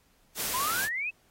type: noise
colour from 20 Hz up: white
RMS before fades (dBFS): -32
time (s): 0.35-0.89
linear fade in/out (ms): 50
type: exponential sweep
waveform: sine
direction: up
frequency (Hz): 964 to 2659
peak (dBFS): -29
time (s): 0.53-1.11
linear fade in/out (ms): 20
effects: pink hiss -66 dBFS RMS until 1.3 s + AAC 48 kbps